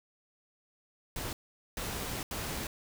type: noise bursts at uneven times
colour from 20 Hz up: pink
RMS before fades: -37 dBFS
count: 3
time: 1.16-1.33 / 1.77-2.23 / 2.31-2.67 s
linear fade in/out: 2 ms
effects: none